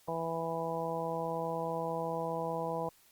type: harmonic tone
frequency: 164.81 Hz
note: E3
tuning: in tune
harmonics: 1 / 2 / 3 / 4 / 5 / 6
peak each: -41 / -44 / -37 / -39 / -40 / -40 dBFS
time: 0.08-2.89 s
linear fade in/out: 2 ms
effects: white hiss -64 dBFS RMS until 3.11 s + Opus 48 kbps